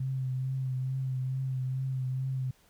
sine tone with vibrato, 130.81 Hz, C3, in tune, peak -29 dBFS, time 0-2.51 s, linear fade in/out 5 ms, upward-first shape triangle, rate 2.3 Hz, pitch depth 32 cents each way, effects pink hiss -64 dBFS RMS until 2.69 s

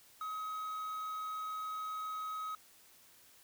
triangle tone with quantisation, 1269 Hz, D#6, 34 cents sharp, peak -36 dBFS, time 0.21-2.55 s, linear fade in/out 2 ms, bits 9, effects white hiss -62 dBFS RMS until 3.43 s

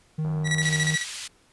triangle tone with vibrato, 155.56 Hz, D#3, in tune, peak -22 dBFS, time 0.18-0.96 s, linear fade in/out 10 ms, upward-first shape sine, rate 2.9 Hz, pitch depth 11 cents each way
click train, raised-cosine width 1 ms, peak -27 dBFS, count 63, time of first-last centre 0.25-0.922 s, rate 92.2 Hz
sawtooth tone with tremolo, 1938 Hz, B6, 33 cents flat, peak -18 dBFS, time 0.44-1.05 s, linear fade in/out 50 ms, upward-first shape square, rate 14 Hz, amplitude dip 70%
pink band-pass noise, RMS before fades -36 dBFS, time 0.62-1.28 s, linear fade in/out 10 ms, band 2700 to 10000 Hz, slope 12 dB/octave
effects pink hiss -60 dBFS RMS until 1.52 s + resampled to 24000 Hz

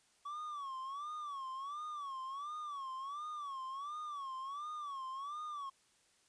triangle tone with vibrato, 1132 Hz, C#6, 36 cents sharp, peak -39 dBFS, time 0.25-5.7 s, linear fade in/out 10 ms, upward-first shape sine, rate 1.4 Hz, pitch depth 140 cents each way, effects white hiss -71 dBFS RMS until 6.28 s + resampled to 22050 Hz

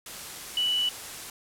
sine tone in noise, 2960 Hz, F#7, in tune, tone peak -23 dBFS, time 0.57-0.89 s, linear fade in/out 2 ms, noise white, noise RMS -39 dBFS, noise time 0.06-1.3 s, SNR +13 dB, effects low-pass 12000 Hz 12 dB/octave

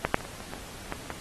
clicks, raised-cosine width 0.5 ms, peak -9 / -6 / -25 / -25 / -27 / -21 / -17 / -29 / -18 dBFS, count 9, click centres 0.05 / 0.144 / 0.207 / 0.251 / 0.404 / 0.536 / 0.924 / 1.059 / 1.103 s, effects pink hiss -44 dBFS RMS until 1.2 s + AAC 32 kbps

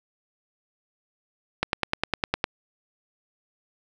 click train, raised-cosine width 0.3 ms, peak -6 dBFS, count 9, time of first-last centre 1.63-2.441 s, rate 9.86 Hz, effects none

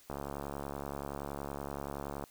click train, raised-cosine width 1 ms, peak -25 dBFS, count 152, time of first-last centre 0.1-2.239 s, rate 70.6 Hz, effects white hiss -61 dBFS RMS until 2.3 s

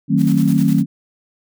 sine chord, D# diminished seventh, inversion none, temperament just, 155.56 / 186.68 / 224 / 268.8 Hz, D#3 / F#3 / A3 / C4, 0 / +16 / +31 / +47 cents, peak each -17 dBFS, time 0.08-0.86 s, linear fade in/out 50 ms
white noise with tremolo, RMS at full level -34 dBFS, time 0.17-0.83 s, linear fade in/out 50 ms, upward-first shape square, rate 9.8 Hz, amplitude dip 60%
effects none

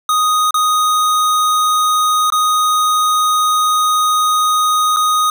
square tone with dropouts, 1244.5 Hz, D#6, in tune, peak -12 dBFS, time 0.09-5.3 s, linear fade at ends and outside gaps 2 ms, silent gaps 0.508-0.542 / 2.302-2.322 / 4.963-4.968 s, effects none

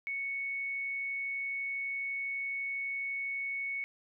sine tone, 2217 Hz, C#7, in tune, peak -33 dBFS, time 0.07-3.84 s, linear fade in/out 0 ms, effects none

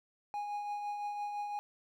triangle tone with tremolo, 825 Hz, G#5, 12 cents flat, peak -32 dBFS, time 0.34-1.59 s, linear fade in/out 0 ms, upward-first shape triangle, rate 5.9 Hz, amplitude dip 40%, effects none

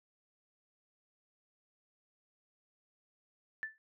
sine tone with exponential decay, 1760 Hz, A6, in tune, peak -32 dBFS, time 3.63-3.78 s, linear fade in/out 0 ms, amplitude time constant 31 ms, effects none

